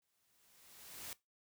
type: noise with exponential growth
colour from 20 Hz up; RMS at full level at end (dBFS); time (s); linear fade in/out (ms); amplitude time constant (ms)
white; -45; 0.02-1.13; 1; 240
effects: noise-tail reverb RT60 0.2 s tail -19 dB re dry